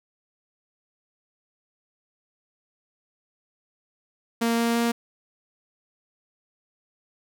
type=tone with pitch steps; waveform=sawtooth; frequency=231.6 / 232.9 / 234.3 Hz; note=A#3 / A#3 / A#3; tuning=-11 / -1 / +9 cents; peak=-17 dBFS; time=4.41-4.92 s; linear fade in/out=10 ms; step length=170 ms; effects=none